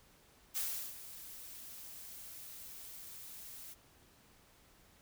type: noise with ADSR envelope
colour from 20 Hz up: blue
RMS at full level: -36 dBFS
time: 0.54-3.75 s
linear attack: 27 ms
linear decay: 370 ms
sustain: -14 dB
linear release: 30 ms
effects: pink hiss -65 dBFS RMS until 5.01 s